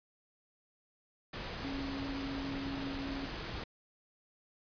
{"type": "tone in noise", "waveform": "sine", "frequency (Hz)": 274.2, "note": "C#4", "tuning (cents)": -19, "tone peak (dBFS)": -38, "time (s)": [1.64, 3.26], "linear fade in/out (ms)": 5, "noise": "pink", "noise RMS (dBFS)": -41, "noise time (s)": [1.33, 3.64], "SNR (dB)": 0, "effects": ["resampled to 11025 Hz"]}